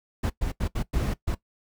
brown noise bursts at uneven times, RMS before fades -26 dBFS, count 6, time 0.23-0.3 / 0.41-0.52 / 0.6-0.68 / 0.75-0.83 / 0.93-1.14 / 1.27-1.35 s, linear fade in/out 10 ms, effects noise-tail reverb RT60 0.1 s tail -18 dB re dry

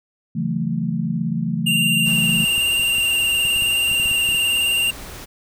sine chord, F# minor seventh, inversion second, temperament just, 138.75 / 166.5 / 185 / 222 Hz, C#3 / E3 / F#3 / A3, +2 / +18 / 0 / +16 cents, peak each -27 / -23 / -28 / -24 dBFS, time 0.35-2.45 s, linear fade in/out 10 ms
square tone with vibrato, 2794 Hz, F7, in tune, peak -17 dBFS, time 1.66-4.91 s, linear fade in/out 10 ms, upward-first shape square, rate 19 Hz, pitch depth 22 cents each way
pink noise, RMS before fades -36 dBFS, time 2.05-5.26 s, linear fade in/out 20 ms
clicks, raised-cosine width 5 ms, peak -22 dBFS, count 12, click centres 2.58 / 2.796 / 2.983 / 3.452 / 3.562 / 3.623 / 3.915 / 3.999 / 4.058 / 4.114 / 4.29 / 4.347 s
effects none

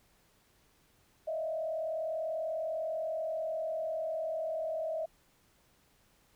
sine tone with frequency modulation, 640 Hz, D#5, 49 cents sharp, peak -32 dBFS, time 1.27-5.06 s, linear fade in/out 10 ms, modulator 40.2 Hz, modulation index 0.81, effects pink hiss -68 dBFS RMS until 6.35 s

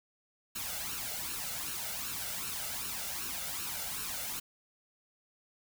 white noise with flanger, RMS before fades -38 dBFS, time 0.55-4.4 s, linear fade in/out 10 ms, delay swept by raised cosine 0.72 to 1.45 ms, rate 2.6 Hz, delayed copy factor +0.65, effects none

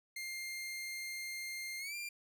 sawtooth tone with pitch glide, 2111 to 2383 Hz, C7 to D7, +15 to +25 cents, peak -37 dBFS, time 0.16-2.09 s, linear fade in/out 5 ms, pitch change +210 cents, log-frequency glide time 1.79-1.95 s, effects none

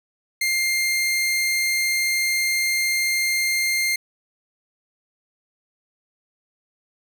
sawtooth tone, 2109 Hz, C7, 13 cents sharp, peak -16 dBFS, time 0.41-3.96 s, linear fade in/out 5 ms, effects none

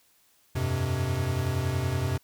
square chord, F suspended second, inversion none, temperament equal with one note detuned, 87.31 / 98 / 128.49 Hz, F2 / G2 / C3, 0 / 0 / -31 cents, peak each -32 / -32 / -29 dBFS, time 0.55-2.18 s, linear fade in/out 10 ms, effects white hiss -64 dBFS RMS until 2.23 s

